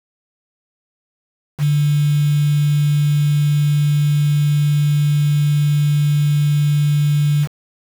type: tone with quantisation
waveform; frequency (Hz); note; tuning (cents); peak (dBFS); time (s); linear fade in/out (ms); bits
sine; 146.83; D3; 0; -12; 1.58-7.48; 50; 5
effects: none